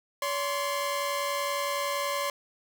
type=tone pair together; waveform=sawtooth; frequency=568.6 / 1046.5 Hz; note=C#5 / C6; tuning=+44 / 0 cents; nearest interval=major seventh; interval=1056 cents; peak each=-27 dBFS; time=0.22-2.3 s; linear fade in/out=2 ms; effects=none